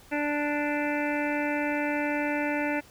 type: harmonic tone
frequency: 293.7 Hz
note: D4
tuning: in tune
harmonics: 1 / 2 / 3 / 5 / 6 / 7 / 8 / 9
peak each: -29 / -32 / -34 / -36 / -37 / -37 / -38 / -39 dBFS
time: 0.11-2.81 s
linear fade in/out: 20 ms
effects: pink hiss -54 dBFS RMS until 2.9 s